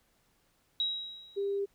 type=tone with exponential decay; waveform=sine; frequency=3842 Hz; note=B7; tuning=48 cents flat; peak=-26 dBFS; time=0.8-1.59 s; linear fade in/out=1 ms; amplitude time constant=170 ms
type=tone; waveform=sine; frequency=398.9 Hz; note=G4; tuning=30 cents sharp; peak=-29 dBFS; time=1.36-1.66 s; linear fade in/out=20 ms
effects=pink hiss -71 dBFS RMS until 1.74 s